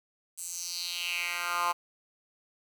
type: tone with high-pass filter sweep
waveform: 10% pulse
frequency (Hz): 174.5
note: F3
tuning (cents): -1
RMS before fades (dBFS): -33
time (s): 0.37-1.73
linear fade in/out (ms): 20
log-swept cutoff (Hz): 8600 to 980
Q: 3.5
effects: 9-bit